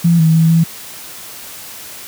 sine tone with pitch steps, 169.3 / 160.7 / 162.5 / 164.8 Hz, E3 / E3 / E3 / E3, +46 / -44 / -24 / 0 cents, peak -7 dBFS, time 0.04-0.64 s, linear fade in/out 10 ms, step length 150 ms, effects white hiss -32 dBFS RMS until 2.07 s + high-pass 60 Hz 12 dB/octave

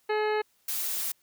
harmonic tone, 426.2 Hz, G#4, 45 cents sharp, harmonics 1 / 2 / 3 / 4 / 5 / 6 / 7 / 9 / 10, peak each -26 / -31 / -39 / -36 / -39 / -43 / -47 / -49 / -47 dBFS, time 0.09-0.42 s, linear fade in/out 10 ms
blue noise, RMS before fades -31 dBFS, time 0.68-1.12 s, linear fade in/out 5 ms
effects white hiss -68 dBFS RMS until 1.22 s

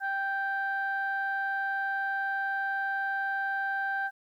sine tone pair together, 784 / 1568 Hz, G5 / G6, 0 / 0 cents, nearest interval octave, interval 1200 cents, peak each -31 / -29 dBFS, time 0-4.11 s, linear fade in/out 50 ms, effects tanh soft clip ceiling -22 dBFS + 11-bit

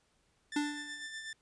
sawtooth tone with tremolo, 1775 Hz, A6, 15 cents sharp, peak -36 dBFS, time 0.52-1.33 s, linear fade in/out 2 ms, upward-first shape sine, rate 8.1 Hz, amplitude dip 45%
square tone with exponential decay, 293.7 Hz, D4, in tune, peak -28 dBFS, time 0.56-1.07 s, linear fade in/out 5 ms, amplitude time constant 110 ms
effects pink hiss -73 dBFS RMS until 1.41 s + resampled to 22050 Hz

